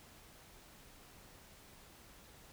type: silence
effects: pink hiss -59 dBFS RMS until 2.52 s